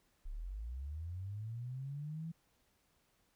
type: linear sweep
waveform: sine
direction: up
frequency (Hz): 30.79 to 166.6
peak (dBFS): -40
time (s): 0.25-2.32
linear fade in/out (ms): 10
effects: pink hiss -75 dBFS RMS until 3.35 s